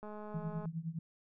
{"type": "click train", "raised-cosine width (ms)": 1, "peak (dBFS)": -34, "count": 133, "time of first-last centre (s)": [0.03, 0.656], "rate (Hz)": 211}
{"type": "tone with tremolo", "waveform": "sine", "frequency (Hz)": 163.6, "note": "E3", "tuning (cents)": -13, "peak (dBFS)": -33, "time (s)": [0.34, 0.99], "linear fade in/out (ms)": 5, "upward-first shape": "triangle", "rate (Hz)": 9.7, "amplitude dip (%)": 95}
{"effects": []}